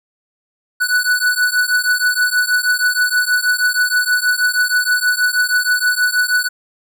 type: beating tone pair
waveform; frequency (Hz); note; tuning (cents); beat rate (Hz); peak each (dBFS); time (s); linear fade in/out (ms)
square; 1480 / 1486.3; F#6 / F#6; 0 / +7; 6.3; -17; 0.8-6.49; 20
effects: none